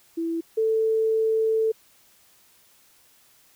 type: tone pair in turn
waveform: sine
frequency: 331.1 / 442.9 Hz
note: E4 / A4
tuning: +8 / +11 cents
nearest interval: perfect fourth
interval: 503 cents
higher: second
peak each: -24 / -19 dBFS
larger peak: second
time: 0.17-0.41 / 0.57-1.72 s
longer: second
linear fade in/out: 10 ms
effects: white hiss -58 dBFS RMS until 3.55 s